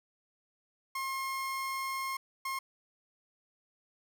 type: tone bursts at uneven times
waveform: 30% pulse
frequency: 1071 Hz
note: C6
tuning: 40 cents sharp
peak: -31 dBFS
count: 2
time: 0.95-2.17 / 2.45-2.59 s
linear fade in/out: 5 ms
effects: none